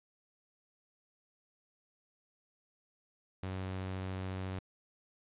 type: tone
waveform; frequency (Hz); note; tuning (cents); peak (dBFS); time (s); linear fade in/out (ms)
sawtooth; 94; F#2; +28; -33; 3.43-4.59; 0
effects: resampled to 8000 Hz + 11-bit